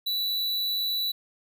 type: tone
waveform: square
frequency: 3951 Hz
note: B7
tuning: in tune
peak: -26 dBFS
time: 0.06-1.12 s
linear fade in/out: 10 ms
effects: none